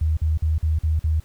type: tone bursts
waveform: sine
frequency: 78.4 Hz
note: D#2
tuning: 14 cents sharp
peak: -17 dBFS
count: 6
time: 0.01-1.2 s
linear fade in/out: 5 ms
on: 160 ms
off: 46 ms
effects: pink hiss -55 dBFS RMS until 1.24 s